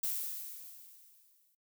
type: noise with exponential decay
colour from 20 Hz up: violet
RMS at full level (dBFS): -33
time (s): 0.03-1.55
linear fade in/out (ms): 5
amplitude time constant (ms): 330
effects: noise-tail reverb RT60 0.1 s tail -21 dB re dry